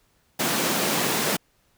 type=high-pass noise; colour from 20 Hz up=pink; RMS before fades=-24 dBFS; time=0.39-1.37 s; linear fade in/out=10 ms; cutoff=160 Hz; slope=24 dB/octave; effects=pink hiss -65 dBFS RMS until 1.77 s